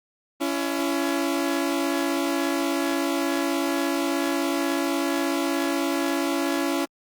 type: tone pair together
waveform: sawtooth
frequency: 280.3 / 336.8 Hz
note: C#4 / E4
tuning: +19 / +37 cents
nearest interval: minor third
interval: 318 cents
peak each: -21 / -22 dBFS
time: 0.4-6.86 s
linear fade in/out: 20 ms
effects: Opus 24 kbps